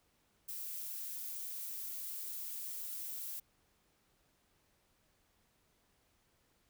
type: noise with high-pass filter sweep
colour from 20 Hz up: violet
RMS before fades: -43 dBFS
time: 0.48-3.4 s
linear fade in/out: 10 ms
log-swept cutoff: 300 to 520 Hz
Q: 1.4
effects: pink hiss -74 dBFS RMS until 6.69 s